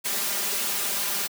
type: noise with comb filter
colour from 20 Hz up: white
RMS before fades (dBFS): -27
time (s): 0.04-1.28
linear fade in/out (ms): 20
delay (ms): 5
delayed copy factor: +1
effects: high-pass 200 Hz 12 dB/octave